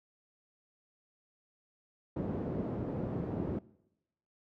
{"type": "band-pass noise", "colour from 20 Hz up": "pink", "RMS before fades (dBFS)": -36, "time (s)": [2.16, 3.59], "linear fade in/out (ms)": 5, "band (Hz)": [120, 420], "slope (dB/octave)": 12, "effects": ["noise-tail reverb RT60 0.9 s tail -22 dB re dry"]}